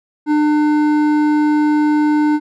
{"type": "tone with hard clipping", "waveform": "triangle", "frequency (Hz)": 300, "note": "D4", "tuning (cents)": 37, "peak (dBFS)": -13, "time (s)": [0.26, 2.4], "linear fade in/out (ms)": 50, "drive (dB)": 14, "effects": []}